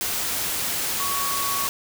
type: tone in noise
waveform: sine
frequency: 1118 Hz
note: C#6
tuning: 14 cents sharp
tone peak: -27 dBFS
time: 1-1.67 s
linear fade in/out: 0 ms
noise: white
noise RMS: -26 dBFS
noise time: 0.01-1.69 s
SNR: -4 dB
effects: none